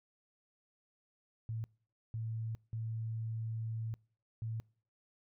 sine tone bursts at uneven times, 112.5 Hz, A2, 39 cents sharp, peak -36 dBFS, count 4, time 1.49-1.64 / 2.14-2.55 / 2.73-3.94 / 4.42-4.6 s, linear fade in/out 0 ms, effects noise-tail reverb RT60 0.5 s tail -26 dB re dry

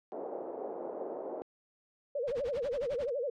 pink band-pass noise, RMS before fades -40 dBFS, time 0.12-1.42 s, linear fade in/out 0 ms, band 370 to 680 Hz, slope 24 dB/octave
sine tone with vibrato, 523.3 Hz, C5, in tune, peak -31 dBFS, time 2.15-3.3 s, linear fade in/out 5 ms, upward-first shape sine, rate 12 Hz, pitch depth 210 cents each way
pink noise with tremolo, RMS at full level -45 dBFS, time 2.27-3.1 s, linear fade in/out 10 ms, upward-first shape sine, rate 11 Hz, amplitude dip 100%
effects low-pass 4000 Hz 12 dB/octave

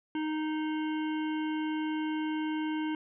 harmonic tone, 310.2 Hz, D#4, 5 cents flat, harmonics 1 / 3 / 5 / 7 / 9 / 10, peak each -30 / -40 / -44 / -47 / -49 / -50 dBFS, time 0.15-2.95 s, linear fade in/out 2 ms, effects none

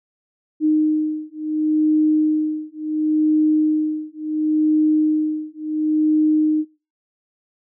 sine beating tone pair, 307.9 / 308.61 Hz, D#4 / D#4, -18 / -14 cents, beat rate 0.71 Hz, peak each -19 dBFS, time 0.6-6.65 s, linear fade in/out 50 ms, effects noise-tail reverb RT60 0.3 s tail -21 dB re dry

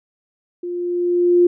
sine tone with level ramp, 351.8 Hz, F4, 13 cents sharp, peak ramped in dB -24 to -8 dBFS, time 0.63-1.47 s, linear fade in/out 5 ms, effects none

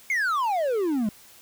triangle exponential sweep, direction down, 2217 to 200 Hz, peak -20 dBFS, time 0.1-1.09 s, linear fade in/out 2 ms, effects white hiss -51 dBFS RMS until 1.41 s

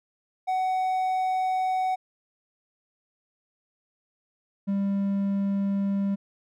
triangle tone pair in turn, 748 / 198.12 Hz, F#5 / G3, +19 / +19 cents, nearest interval octave + major seventh, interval 2300 cents, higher first, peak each -21 dBFS, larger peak neither, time 0.47-1.96 / 4.67-6.16 s, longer neither, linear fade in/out 20 ms, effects none

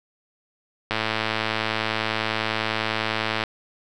click train, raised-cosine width 0.3 ms, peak -7 dBFS, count 279, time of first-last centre 0.91-3.437 s, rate 110 Hz, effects none

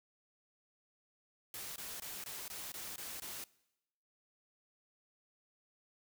white noise bursts, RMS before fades -45 dBFS, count 8, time 1.54-3.44 s, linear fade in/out 2 ms, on 220 ms, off 20 ms, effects noise-tail reverb RT60 0.9 s tail -22 dB re dry

